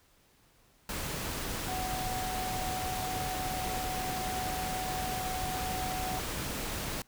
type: tone in noise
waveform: sine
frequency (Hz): 744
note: F#5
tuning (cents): +9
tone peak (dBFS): -35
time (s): 1.68-6.19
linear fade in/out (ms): 2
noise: pink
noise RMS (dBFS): -36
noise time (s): 0.89-7.02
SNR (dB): -2
effects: pink hiss -65 dBFS RMS until 7.07 s